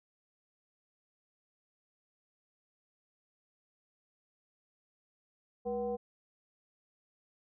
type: tone with frequency modulation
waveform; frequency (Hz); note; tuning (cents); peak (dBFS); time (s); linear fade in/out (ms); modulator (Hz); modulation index
sine; 482.6; B4; -40; -32; 5.65-5.97; 20; 274; 0.76
effects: none